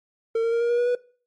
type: tone with pitch steps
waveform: triangle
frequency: 454.3 / 460.1 / 466 / 472 / 478 / 484.1 / 490.3 Hz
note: A#4 / A#4 / A#4 / A#4 / A#4 / B4 / B4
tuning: -45 / -23 / -1 / +22 / +43 / -35 / -13 cents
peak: -17 dBFS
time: 0.35-0.952 s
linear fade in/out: 5 ms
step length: 86 ms
effects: noise-tail reverb RT60 0.4 s tail -19 dB re dry + MP3 48 kbps